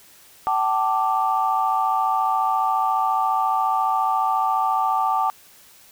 sine chord, G suspended second, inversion none, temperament equal with one note detuned, 765.6 / 880 / 1174.7 Hz, G5 / A5 / D6, -41 / 0 / 0 cents, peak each -22 dBFS, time 0.47-5.3 s, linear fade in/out 0 ms, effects tanh soft clip ceiling -8 dBFS + white hiss -50 dBFS RMS until 5.91 s

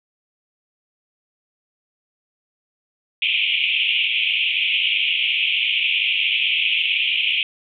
pink band-pass noise, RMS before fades -20 dBFS, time 3.22-7.43 s, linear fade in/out 2 ms, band 2300 to 3300 Hz, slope 96 dB/octave, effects none

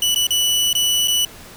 sawtooth tone with dropouts, 2960 Hz, F#7, in tune, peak -12 dBFS, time 0.02-1.25 s, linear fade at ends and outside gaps 2 ms, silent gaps 0.146-0.159 / 0.269-0.306 / 0.73-0.751 / 1.075-1.081 s, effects pink hiss -40 dBFS RMS until 1.56 s

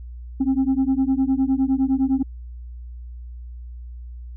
sine beating tone pair, 261.6 / 271.4 Hz, C4 / C#4, 0 / -36 cents, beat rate 9.8 Hz, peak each -18 dBFS, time 0.4-2.23 s, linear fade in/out 10 ms, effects tanh soft clip ceiling -14 dBFS + added 60 Hz sine -33 dBFS peak until 4.36 s

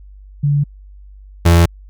sine / 35% pulse tone pair in turn, 144 / 85.01 Hz, D3 / F2, -34 / -46 cents, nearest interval major sixth, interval 912 cents, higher first, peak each -11 / -5 dBFS, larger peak second, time 0.43-0.64 / 1.45-1.66 s, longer neither, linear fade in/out 10 ms, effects added 49 Hz sine -36 dBFS peak until 1.89 s

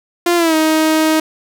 sawtooth tone with pitch glide, 347.2 to 314.7 Hz, F4 to D#4, -10 to +20 cents, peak -7 dBFS, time 0.26-1.2 s, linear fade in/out 5 ms, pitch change -170 cents, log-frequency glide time 0.36-0.55 s, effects none

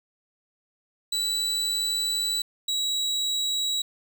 35% pulse tone pair in turn, 3951 / 3879 Hz, B7 / B7, 0 / -32 cents, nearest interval unison, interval 32 cents, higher first, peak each -22 dBFS, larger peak neither, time 1.12-2.42 / 2.68-3.82 s, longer first, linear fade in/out 5 ms, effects none

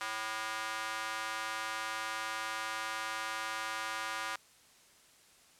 square tone with high-pass filter, 110 Hz, A2, in tune, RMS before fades -38 dBFS, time 0.01-4.36 s, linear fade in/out 0 ms, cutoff 1200 Hz, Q 1.7, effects white hiss -62 dBFS RMS until 5.59 s + low-pass 10000 Hz 12 dB/octave

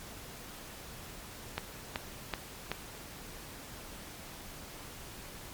click train, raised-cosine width 0.3 ms, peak -16 dBFS, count 4, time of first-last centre 1.58-2.716 s, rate 2.64 Hz, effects pink hiss -47 dBFS RMS until 5.53 s + MP3 96 kbps

